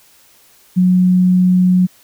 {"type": "tone", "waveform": "sine", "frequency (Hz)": 182.4, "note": "F#3", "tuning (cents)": -24, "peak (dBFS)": -8, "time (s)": [0.76, 1.87], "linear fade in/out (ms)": 20, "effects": ["white hiss -49 dBFS RMS until 2.03 s"]}